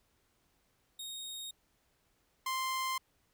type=tone pair in turn; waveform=sawtooth; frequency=3729 / 1046.4 Hz; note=A#7 / C6; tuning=0 / 0 cents; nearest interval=octave + minor seventh; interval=2200 cents; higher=first; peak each=-38 / -29 dBFS; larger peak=second; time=0.99-1.51 / 2.46-2.98 s; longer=neither; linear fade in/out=5 ms; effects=pink hiss -74 dBFS RMS until 3.33 s